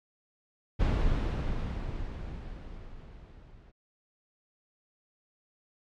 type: noise with level ramp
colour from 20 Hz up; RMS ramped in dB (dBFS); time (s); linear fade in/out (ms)
brown; -24 to -53; 0.79-3.72; 20
effects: low-pass 4000 Hz 12 dB/octave + MP3 96 kbps